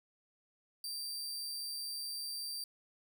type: tone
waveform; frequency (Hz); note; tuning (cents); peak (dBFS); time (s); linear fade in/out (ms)
sawtooth; 4689; D8; -4; -36; 0.84-2.64; 2
effects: none